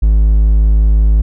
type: tone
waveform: triangle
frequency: 52.8 Hz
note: G#1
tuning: 29 cents sharp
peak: -4 dBFS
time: 0.02-1.22 s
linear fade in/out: 10 ms
effects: none